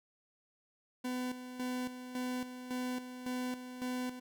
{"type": "tone with tremolo", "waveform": "40% pulse", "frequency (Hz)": 251.3, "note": "B3", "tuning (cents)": 30, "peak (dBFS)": -34, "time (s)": [1.04, 4.2], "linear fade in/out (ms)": 10, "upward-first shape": "square", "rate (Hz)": 1.8, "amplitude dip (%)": 65, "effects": []}